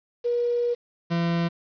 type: tone pair in turn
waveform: sine / 40% pulse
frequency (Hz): 479.7 / 169.6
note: A#4 / E3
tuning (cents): +50 / +50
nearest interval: octave + tritone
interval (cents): 1800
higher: first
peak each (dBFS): -21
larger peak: neither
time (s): 0.24-0.75 / 1.1-1.49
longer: first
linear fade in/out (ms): 20
effects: resampled to 11025 Hz + 8-bit